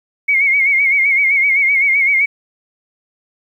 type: tone with vibrato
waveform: sine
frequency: 2194 Hz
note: C#7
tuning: 18 cents flat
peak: -10 dBFS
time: 0.28-2.26 s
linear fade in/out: 10 ms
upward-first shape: sine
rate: 7.8 Hz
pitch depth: 73 cents each way
effects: 8-bit